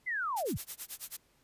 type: linear sweep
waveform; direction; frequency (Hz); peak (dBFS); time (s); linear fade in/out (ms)
sine; down; 2083 to 34.65; -31; 0.06-0.58; 20
type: noise with tremolo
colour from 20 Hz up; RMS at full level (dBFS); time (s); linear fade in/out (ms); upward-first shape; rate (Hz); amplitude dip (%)
blue; -38; 0.36-1.17; 10; sine; 9.2; 100
effects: pink hiss -69 dBFS RMS until 1.43 s + resampled to 32000 Hz